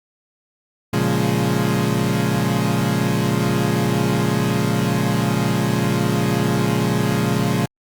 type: chord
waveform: 30% pulse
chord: Bb minor seventh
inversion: none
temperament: equal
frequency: 116.54 / 138.59 / 174.61 / 207.7 Hz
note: Bb2 / Db3 / F3 / Ab3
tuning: 0 / 0 / 0 / 0 cents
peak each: -20 dBFS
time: 0.93-7.66 s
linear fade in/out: 5 ms
effects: Opus 48 kbps